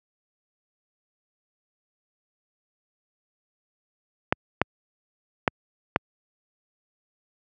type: clicks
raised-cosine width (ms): 0.5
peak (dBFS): -3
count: 4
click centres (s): 4.325 / 4.616 / 5.478 / 5.961
effects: high-pass 80 Hz 12 dB/octave